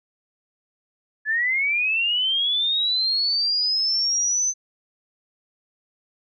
sine linear sweep, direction up, 1700 to 6180 Hz, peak -19 dBFS, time 1.25-4.54 s, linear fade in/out 50 ms, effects none

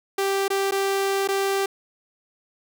sawtooth tone with dropouts, 392 Hz, G4, in tune, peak -17 dBFS, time 0.18-1.66 s, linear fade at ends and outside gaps 5 ms, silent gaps 0.481-0.502 / 0.711-0.72 / 1.276-1.286 s, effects none

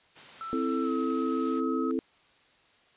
white high-pass noise, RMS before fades -47 dBFS, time 0.15-1.61 s, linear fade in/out 20 ms, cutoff 100 Hz, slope 12 dB/octave
sine tone with pitch glide, 1329 to 1278.5 Hz, E6 to D#6, +14 to +47 cents, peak -35 dBFS, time 0.41-1.91 s, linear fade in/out 0 ms, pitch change -67 cents, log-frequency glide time 0.83-0.9 s
sine chord, A minor, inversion first, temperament equal, 261.6 / 329.6 / 440 Hz, C4 / E4 / A4, 0 / 0 / 0 cents, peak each -29 / -31 / -33 dBFS, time 0.53-1.99 s, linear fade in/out 0 ms
effects white hiss -62 dBFS RMS until 2.96 s + resampled to 8000 Hz

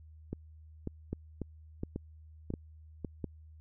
two click trains, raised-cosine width 3 ms, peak -22 / -23 dBFS, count 4 / 6, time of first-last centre 1.13-3.243 / 0.33-3.047 s, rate 1.42 / 1.84 Hz, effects added 78 Hz sine -51 dBFS peak until 3.6 s

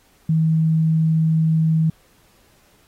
sine tone, 160 Hz, D#3, 49 cents sharp, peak -14 dBFS, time 0.29-1.9 s, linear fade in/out 5 ms, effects pink hiss -57 dBFS RMS until 2.87 s + AAC 48 kbps

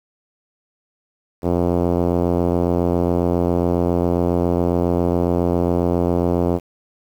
5% pulse tone with low-pass filter, 87.31 Hz, F2, in tune, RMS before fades -18 dBFS, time 1.42-6.6 s, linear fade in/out 50 ms, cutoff 480 Hz, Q 0.86, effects 7-bit

